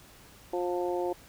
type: harmonic tone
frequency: 177.4 Hz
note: F3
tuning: 27 cents sharp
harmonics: 2 / 3 / 4 / 5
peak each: -30 / -34 / -36 / -38 dBFS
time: 0.53-1.13 s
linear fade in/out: 5 ms
effects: pink hiss -54 dBFS RMS until 1.28 s